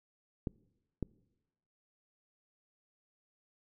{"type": "clicks", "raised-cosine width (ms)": 3, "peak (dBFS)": -21, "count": 2, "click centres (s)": [0.472, 1.027], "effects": ["noise-tail reverb RT60 1.0 s tail -24 dB re dry"]}